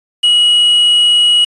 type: tone with quantisation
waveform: triangle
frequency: 2911 Hz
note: F#7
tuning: 29 cents flat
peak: -5 dBFS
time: 0.23-1.45 s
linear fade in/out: 10 ms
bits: 5
effects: resampled to 24000 Hz